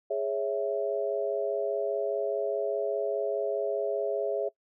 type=chord; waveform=sine; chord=C# minor; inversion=second; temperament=equal; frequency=415.3 / 554.4 / 659.3 Hz; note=G#4 / C#5 / E5; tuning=0 / 0 / 0 cents; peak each=-31 dBFS; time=0.1-4.49 s; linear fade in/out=10 ms; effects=noise-tail reverb RT60 0.1 s tail -22 dB re dry